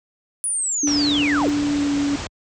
sine linear sweep, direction down, 9956 to 249 Hz, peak -20 dBFS, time 0.44-1.49 s, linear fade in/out 0 ms
sine tone with pitch glide, 290.6 to 285.1 Hz, D4 to C#4, -18 to +49 cents, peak -18 dBFS, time 0.83-2.16 s, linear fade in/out 5 ms, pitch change -33 cents, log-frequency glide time 1.67-1.94 s
pink low-pass noise, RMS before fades -30 dBFS, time 0.87-2.27 s, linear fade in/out 2 ms, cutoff 7900 Hz, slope 96 dB/octave
effects high-pass 60 Hz 12 dB/octave

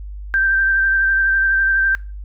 sine tone with vibrato, 1568 Hz, G6, in tune, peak -13 dBFS, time 0.34-1.95 s, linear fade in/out 0 ms, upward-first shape sine, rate 12 Hz, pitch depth 19 cents each way, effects noise-tail reverb RT60 0.3 s tail -21 dB re dry + added 50 Hz sine -28 dBFS peak until 2.24 s

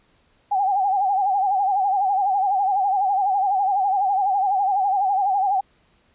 sine tone with vibrato, 784 Hz, G5, in tune, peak -17 dBFS, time 0.51-5.61 s, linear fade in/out 10 ms, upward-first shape sine, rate 12 Hz, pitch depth 92 cents each way, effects pink hiss -61 dBFS RMS until 6.14 s + resampled to 8000 Hz

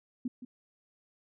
sine tone with echo, 248.8 Hz, B3, 13 cents sharp, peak -30 dBFS, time 0.25-0.28 s, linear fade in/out 5 ms, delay 170 ms, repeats 1, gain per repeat -11 dB, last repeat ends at 0.45 s, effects none

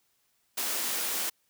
white high-pass noise, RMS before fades -31 dBFS, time 0.57-1.3 s, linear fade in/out 10 ms, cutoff 220 Hz, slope 48 dB/octave, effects white hiss -72 dBFS RMS until 1.49 s

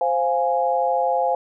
sine chord, F minor, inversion second, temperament equal, 523.3 / 698.5 / 830.6 Hz, C5 / F5 / Ab5, 0 / 0 / 0 cents, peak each -22 dBFS, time 0.01-1.35 s, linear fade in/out 2 ms, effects none

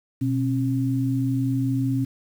sine tone pair together, 124.05 / 269.3 Hz, B2 / C#4, +8 / -50 cents, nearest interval octave + minor second, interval 1342 cents, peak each -23 dBFS, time 0.21-2.05 s, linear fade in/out 10 ms, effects 8-bit

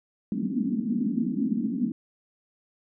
pink band-pass noise, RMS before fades -27 dBFS, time 0.32-1.92 s, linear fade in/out 2 ms, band 200 to 270 Hz, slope 48 dB/octave, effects none

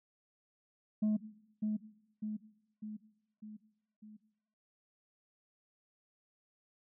sine tone with echo, 213.4 Hz, G#3, 47 cents sharp, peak -25 dBFS, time 1.02-1.17 s, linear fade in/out 10 ms, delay 600 ms, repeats 5, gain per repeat -5 dB, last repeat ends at 4.17 s, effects noise-tail reverb RT60 0.9 s tail -19 dB re dry + tanh soft clip ceiling -27 dBFS

